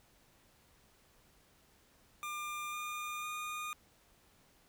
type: tone with pitch steps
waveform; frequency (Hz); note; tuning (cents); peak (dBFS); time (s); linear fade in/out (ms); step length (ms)
25% pulse; 1200 / 1211.1 / 1222.4; D6 / D#6 / D#6; +37 / -47 / -31; -35; 2.23-3.73; 0; 500
effects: pink hiss -67 dBFS RMS until 4.68 s